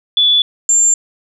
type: tone pair in turn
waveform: sine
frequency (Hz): 3449 / 7308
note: A7 / A#8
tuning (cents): -35 / -35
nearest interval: octave + minor second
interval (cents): 1300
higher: second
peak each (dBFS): -8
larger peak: neither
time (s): 0.17-0.42 / 0.69-0.94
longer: neither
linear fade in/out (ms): 2
effects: none